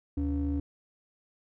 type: ring-modulated tone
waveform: triangle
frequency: 103.83 Hz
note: G#2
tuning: in tune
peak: -22 dBFS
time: 0.17-0.6 s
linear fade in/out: 5 ms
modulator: 180 Hz
effects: none